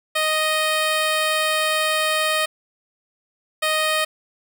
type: tone bursts at uneven times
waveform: 10% pulse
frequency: 622.3 Hz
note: D#5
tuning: in tune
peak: -10 dBFS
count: 2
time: 0.15-2.46 / 3.62-4.05 s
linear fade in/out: 10 ms
effects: none